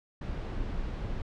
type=noise; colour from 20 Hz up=brown; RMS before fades=-34 dBFS; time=0.21-1.22 s; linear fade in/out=5 ms; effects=low-pass 4000 Hz 12 dB/octave